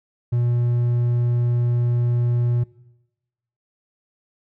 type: tone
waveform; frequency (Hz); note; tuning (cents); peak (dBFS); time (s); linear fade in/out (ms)
triangle; 120.4; B2; -44; -15; 0.32-2.64; 10
effects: noise-tail reverb RT60 1.0 s tail -21 dB re dry